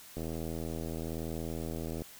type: click train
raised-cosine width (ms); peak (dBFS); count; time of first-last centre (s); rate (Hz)
2; -25; 151; 0.17-2.02; 81.1
effects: white hiss -52 dBFS RMS until 2.19 s